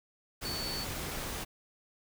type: tone in noise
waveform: sine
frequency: 4475 Hz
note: C#8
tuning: 16 cents sharp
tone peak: -37 dBFS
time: 0.44-0.85 s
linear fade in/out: 20 ms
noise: pink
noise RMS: -38 dBFS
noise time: 0.41-1.45 s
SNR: -2 dB
effects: none